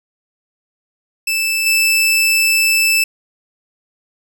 sawtooth tone with level steps, 2637 Hz, E7, in tune, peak -12 / -8 dBFS, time 1.27-3.04 s, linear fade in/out 5 ms, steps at 1.66 s, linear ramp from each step 5 ms, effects none

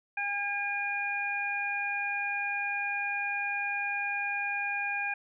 harmonic tone, 810 Hz, G#5, 43 cents flat, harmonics 1 / 2 / 3, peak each -36 / -34 / -32 dBFS, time 0.17-5.14 s, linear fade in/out 5 ms, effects none

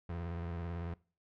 30% pulse tone with vibrato, 85.1 Hz, F2, 44 cents flat, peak -35 dBFS, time 0.09-0.94 s, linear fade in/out 5 ms, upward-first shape square, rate 18 Hz, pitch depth 45 cents each way, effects noise-tail reverb RT60 0.4 s tail -23 dB re dry + low-pass 2000 Hz 12 dB/octave

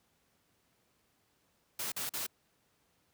white noise bursts, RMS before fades -37 dBFS, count 3, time 1.79-2.266 s, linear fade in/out 5 ms, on 130 ms, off 43 ms, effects pink hiss -73 dBFS RMS until 3.13 s + high-pass 80 Hz 12 dB/octave

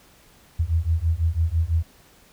sine beating tone pair, 79.3 / 85.3 Hz, D#2 / F2, +33 / -40 cents, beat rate 6 Hz, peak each -22 / -22 dBFS, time 0.59-1.83 s, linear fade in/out 10 ms, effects pink hiss -54 dBFS RMS until 2.32 s

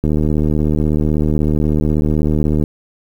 click train, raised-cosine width 3 ms, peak -4 dBFS, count 199, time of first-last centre 0.04-2.638 s, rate 76.2 Hz, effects 7-bit

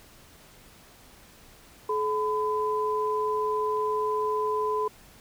sine tone pair together, 427.4 / 1007.5 Hz, G#4 / B5, +50 / +34 cents, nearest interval octave + minor third, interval 1484 cents, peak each -27 dBFS, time 1.89-4.88 s, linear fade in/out 5 ms, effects pink hiss -53 dBFS RMS until 5.2 s

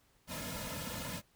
pink noise with comb filter, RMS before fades -41 dBFS, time 0.27-1.22 s, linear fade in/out 50 ms, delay 2.6 ms, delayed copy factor -0.95, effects pink hiss -70 dBFS RMS until 1.35 s

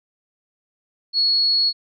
sine tone, 4352 Hz, C#8, 33 cents flat, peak -15 dBFS, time 1.13-1.73 s, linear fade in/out 50 ms, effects none

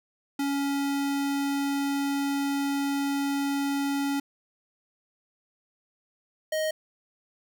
square tone pair in turn, 279.9 / 624.9 Hz, C#4 / D#5, +17 / +7 cents, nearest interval octave + major second, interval 1390 cents, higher second, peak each -26 / -26 dBFS, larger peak neither, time 0.39-4.2 / 6.52-6.71 s, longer first, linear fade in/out 5 ms, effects none

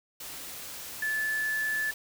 sine tone in noise, 1737 Hz, A6, 23 cents flat, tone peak -27 dBFS, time 1.02-1.91 s, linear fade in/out 5 ms, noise white, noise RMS -41 dBFS, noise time 0.2-1.94 s, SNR +11 dB, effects none

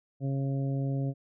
harmonic tone, 136.7 Hz, C#3, 24 cents flat, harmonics 1 / 2 / 3 / 4 / 5, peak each -28 / -35 / -43 / -42 / -47 dBFS, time 0.2-1.14 s, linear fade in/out 50 ms, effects none

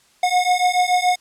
square beating tone pair, 721 / 728 Hz, F#5 / F#5, -45 / -28 cents, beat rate 7 Hz, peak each -19 dBFS, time 0.23-1.16 s, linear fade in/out 5 ms, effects white hiss -56 dBFS RMS until 1.2 s + low-pass 9000 Hz 12 dB/octave

